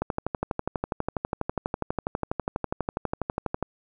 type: click train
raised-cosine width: 1 ms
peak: -12 dBFS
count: 45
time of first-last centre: 0.02-3.627 s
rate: 12.2 Hz
effects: none